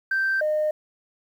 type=tone pair in turn; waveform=sine; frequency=1563 / 611.4 Hz; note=G6 / D#5; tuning=-6 / -30 cents; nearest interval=octave + major third; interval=1624 cents; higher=first; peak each=-19 dBFS; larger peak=neither; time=0.11-0.41 / 0.41-0.71 s; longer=neither; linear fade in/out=5 ms; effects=tanh soft clip ceiling -17 dBFS + 9-bit